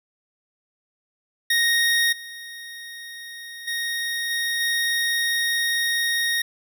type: tone with level steps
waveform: 25% pulse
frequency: 1864.7 Hz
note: A#6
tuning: in tune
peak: -14 / -32 / -21 / -19 / -17 dBFS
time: 1.5-6.42 s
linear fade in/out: 5 ms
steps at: 2.12 / 3.67 / 4.3 / 4.6 s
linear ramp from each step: 10 ms
effects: none